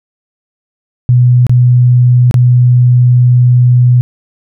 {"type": "tone with dropouts", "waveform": "sine", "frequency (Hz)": 123.6, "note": "B2", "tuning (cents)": 2, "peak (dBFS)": -3, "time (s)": [1.09, 4.01], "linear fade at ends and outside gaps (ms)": 0, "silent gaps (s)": [[1.467, 1.495], [2.311, 2.342]], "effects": []}